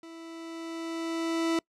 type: tone with level ramp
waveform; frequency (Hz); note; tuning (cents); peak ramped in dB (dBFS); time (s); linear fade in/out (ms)
40% pulse; 329.6; E4; 0; -43 to -23; 0.03-1.59; 2
effects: noise-tail reverb RT60 0.1 s tail -26 dB re dry + low-pass 8000 Hz 12 dB/octave